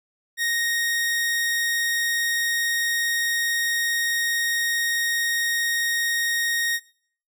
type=tone; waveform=sawtooth; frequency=1864.7 Hz; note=A#6; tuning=in tune; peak=-18 dBFS; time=0.37-6.8 s; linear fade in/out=50 ms; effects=noise-tail reverb RT60 0.6 s tail -22 dB re dry